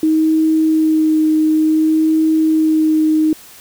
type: tone with vibrato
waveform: sine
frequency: 314.1 Hz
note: D#4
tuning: 16 cents sharp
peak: -10 dBFS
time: 0.03-3.33 s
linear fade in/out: 2 ms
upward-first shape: sine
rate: 0.56 Hz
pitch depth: 14 cents each way
effects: white hiss -40 dBFS RMS until 3.6 s